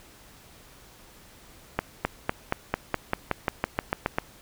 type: accelerating click train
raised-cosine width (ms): 0.5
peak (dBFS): -8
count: 14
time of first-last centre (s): 1.79-4.185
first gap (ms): 260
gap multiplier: 0.94
effects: pink hiss -52 dBFS RMS until 4.41 s